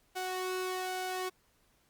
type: tone with flanger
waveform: sawtooth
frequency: 370 Hz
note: F#4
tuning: in tune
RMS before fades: -36 dBFS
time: 0.15-1.3 s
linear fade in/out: 20 ms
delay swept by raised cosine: 1.3 to 1.96 ms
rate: 1.2 Hz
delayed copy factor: +0.5
effects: pink hiss -70 dBFS RMS until 1.89 s + Opus 48 kbps